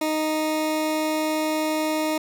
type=tone; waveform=20% pulse; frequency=310.6 Hz; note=D#4; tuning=3 cents flat; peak=-17 dBFS; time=0.01-2.18 s; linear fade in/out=5 ms; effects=none